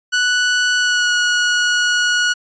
sawtooth tone with pitch glide, 1480 to 1456.3 Hz, F#6 to F#6, 0 to -28 cents, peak -10 dBFS, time 0.12-2.34 s, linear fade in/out 20 ms, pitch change -28 cents, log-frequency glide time 0.77-1.13 s, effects resampled to 16000 Hz

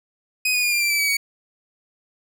sawtooth tone with pitch steps, 2506 / 2467 / 2429 / 2391 / 2354 / 2318 / 2282 / 2247 Hz, D#7 / D#7 / D#7 / D7 / D7 / D7 / C#7 / C#7, +12 / -15 / -42 / +30 / +3 / -23 / +50 / +23 cents, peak -15 dBFS, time 0.45-1.17 s, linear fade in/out 5 ms, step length 90 ms, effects none

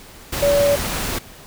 sine tone in noise, 571 Hz, D5, 49 cents flat, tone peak -13 dBFS, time 0.42-0.76 s, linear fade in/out 10 ms, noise pink, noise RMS -24 dBFS, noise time 0.32-1.19 s, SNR +8 dB, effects pink hiss -42 dBFS RMS until 1.46 s

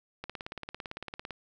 click train, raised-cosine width 0.3 ms, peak -22 dBFS, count 20, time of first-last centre 0.24-1.307 s, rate 17.8 Hz, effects none

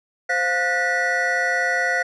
triangle tone cluster, 521 / 704 / 1467 / 1788 / 1948 Hz, C5 / F5 / F#6 / A6 / B6, -7 / +14 / -15 / +27 / -24 cents, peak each -26 / -24 / -22 / -27 / -21 dBFS, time 0.29-2.03 s, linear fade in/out 10 ms, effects resampled to 22050 Hz

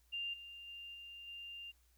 sine tone with level steps, 2794 Hz, F7, in tune, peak -38 / -49 / -47 / -49 / -46 dBFS, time 0.12-1.72 s, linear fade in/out 20 ms, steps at 0.33 / 0.67 / 0.94 / 1.27 s, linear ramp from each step 10 ms, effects added 60 Hz sine -69 dBFS peak until 1.97 s + white hiss -75 dBFS RMS until 1.97 s

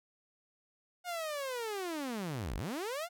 sawtooth linear two-way sweep, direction down then up, 725 to 38.93 to 725 Hz, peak -32 dBFS, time 1.04-3.09 s, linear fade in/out 50 ms, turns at 2.56 s, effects none

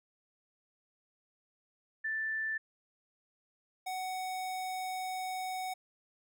sine / square tone pair in turn, 1765 / 745.7 Hz, A6 / F#5, +5 / +13 cents, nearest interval octave + minor third, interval 1492 cents, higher first, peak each -32 / -36 dBFS, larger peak first, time 2.04-2.58 / 3.86-5.74 s, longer second, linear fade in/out 10 ms, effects none

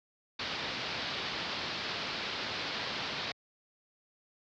white low-pass noise, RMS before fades -37 dBFS, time 0.39-3.32 s, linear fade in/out 5 ms, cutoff 4800 Hz, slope 48 dB/octave, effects high-pass 80 Hz 12 dB/octave

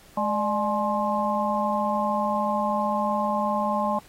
harmonic tone with a mistuned harmonic, 211.3 Hz, G#3, 30 cents sharp, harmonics 1 / 3 / 4 / 5, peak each -28 / -28 / -27 / -27 dBFS, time 0.17-3.99 s, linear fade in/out 5 ms, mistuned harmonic 3, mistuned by -94 cents, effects pink hiss -53 dBFS RMS until 4.08 s + AAC 48 kbps

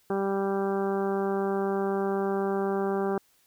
harmonic tone, 196 Hz, G3, in tune, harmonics 1 / 2 / 3 / 4 / 5 / 6 / 7 / 8, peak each -31 / -27 / -37 / -34 / -41 / -40 / -43 / -44 dBFS, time 0.1-3.18 s, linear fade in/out 2 ms, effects white hiss -65 dBFS RMS until 3.46 s

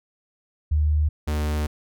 sine / 45% pulse tone pair in turn, 75.7 / 75.37 Hz, D#2 / D2, -47 / +45 cents, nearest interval unison, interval 8 cents, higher first, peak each -17 / -22 dBFS, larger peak first, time 0.71-1.09 / 1.27-1.67 s, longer second, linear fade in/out 10 ms, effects none

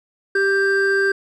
triangle tone pair together, 392 / 1578.5 Hz, G4 / G6, 0 / +12 cents, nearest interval 2 octaves, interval 2412 cents, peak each -16 dBFS, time 0.35-1.12 s, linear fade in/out 5 ms, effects resampled to 24000 Hz

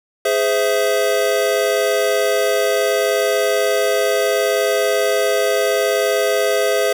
square chord, Ab augmented, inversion none, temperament equal with one note detuned, 415.3 / 516 / 659.3 Hz, Ab4 / C5 / E5, 0 / -24 / 0 cents, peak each -20 dBFS, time 0.25-6.93 s, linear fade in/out 5 ms, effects none

